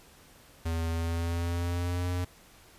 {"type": "tone with pitch glide", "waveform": "square", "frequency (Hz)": [82.41, 89.35], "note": ["E2", "F2"], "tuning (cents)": [0, 40], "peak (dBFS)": -29, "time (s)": [0.65, 2.25], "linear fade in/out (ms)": 10, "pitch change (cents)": 140, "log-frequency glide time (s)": [0.89, 2.1], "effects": ["pink hiss -56 dBFS RMS until 2.78 s", "resampled to 32000 Hz"]}